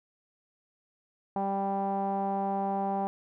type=tone with low-pass filter; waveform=sawtooth; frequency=196.4 Hz; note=G3; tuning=4 cents sharp; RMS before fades=-30 dBFS; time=1.36-3.07 s; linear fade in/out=0 ms; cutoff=830 Hz; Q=8; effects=none